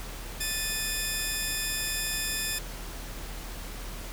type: tone pair together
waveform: 10% pulse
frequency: 1760 / 2487 Hz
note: A6 / D#7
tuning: 0 / -1 cents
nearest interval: tritone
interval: 599 cents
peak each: -23 dBFS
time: 0.4-2.59 s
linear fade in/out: 10 ms
effects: added 40 Hz sine -38 dBFS peak until 4.12 s + pink hiss -42 dBFS RMS until 4.12 s